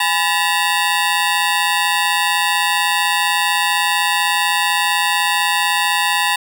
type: ring-modulated tone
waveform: 15% pulse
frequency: 914 Hz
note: A#5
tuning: 34 cents flat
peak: -5 dBFS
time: 0-6.36 s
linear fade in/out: 5 ms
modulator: 87.9 Hz
effects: none